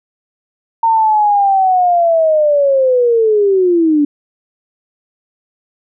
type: linear sweep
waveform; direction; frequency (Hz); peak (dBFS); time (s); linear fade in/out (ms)
sine; down; 917 to 285.5; -8; 0.83-4.05; 5
effects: none